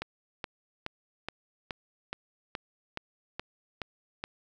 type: click train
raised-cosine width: 0.3 ms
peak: -18 dBFS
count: 11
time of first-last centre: 0.02-4.239 s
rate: 2.37 Hz
effects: 10-bit